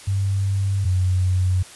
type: tone pair in turn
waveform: sine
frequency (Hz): 98 / 92.07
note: G2 / F#2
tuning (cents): 0 / -8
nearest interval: minor second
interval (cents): 108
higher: first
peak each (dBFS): -18 / -16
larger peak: second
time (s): 0.07-0.85 / 0.85-1.63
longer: neither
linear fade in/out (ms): 10
effects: white hiss -42 dBFS RMS until 1.75 s + resampled to 24000 Hz

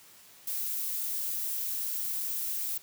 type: noise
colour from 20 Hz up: violet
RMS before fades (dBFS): -33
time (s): 0.47-2.78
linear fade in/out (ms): 5
effects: white hiss -55 dBFS RMS until 2.82 s + high-pass 60 Hz 12 dB/octave

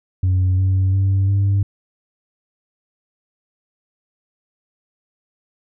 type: tone with pitch steps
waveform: sine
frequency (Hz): 92.5 / 94.66 / 96.87 / 99.14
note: F#2 / F#2 / G2 / G2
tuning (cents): 0 / +40 / -20 / +20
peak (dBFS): -11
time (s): 0.23-1.63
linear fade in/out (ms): 5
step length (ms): 350
effects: tanh soft clip ceiling -12 dBFS

